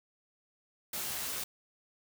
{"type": "noise with comb filter", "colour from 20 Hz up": "white", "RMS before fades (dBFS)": -37, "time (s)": [0.93, 1.44], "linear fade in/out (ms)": 5, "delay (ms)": 15, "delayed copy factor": 0.6, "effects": []}